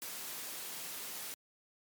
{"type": "noise", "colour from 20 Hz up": "white", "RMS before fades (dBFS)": -43, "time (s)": [0.02, 1.34], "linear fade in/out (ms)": 0, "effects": ["high-pass 150 Hz 12 dB/octave", "MP3 96 kbps"]}